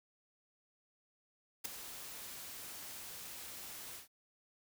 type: noise with ADSR envelope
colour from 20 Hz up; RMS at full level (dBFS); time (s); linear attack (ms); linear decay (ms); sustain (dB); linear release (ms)
white; -36; 1.64-4.08; 15; 5; -12; 130
effects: none